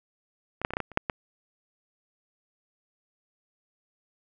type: clicks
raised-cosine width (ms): 0.5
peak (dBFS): -20 / -7 / -21 / -15 / -12 / -15 / -30 / -6 / -12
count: 9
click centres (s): 0.616 / 0.649 / 0.706 / 0.736 / 0.769 / 0.803 / 0.917 / 0.974 / 1.098
effects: none